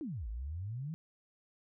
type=exponential two-way sweep; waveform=sine; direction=down then up; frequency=341.3 to 51 to 167.4 Hz; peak=-37 dBFS; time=0.01-0.94 s; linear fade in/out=0 ms; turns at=0.28 s; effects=none